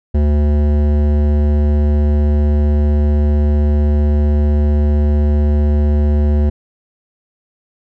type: tone with hard clipping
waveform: triangle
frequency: 73.7 Hz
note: D2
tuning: 7 cents sharp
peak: -12 dBFS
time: 0.14-6.5 s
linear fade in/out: 10 ms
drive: 18 dB
effects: none